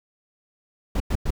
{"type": "noise bursts", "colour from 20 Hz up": "brown", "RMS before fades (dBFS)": -22, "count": 3, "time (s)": [0.95, 1.306], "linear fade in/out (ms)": 5, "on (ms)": 52, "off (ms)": 100, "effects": []}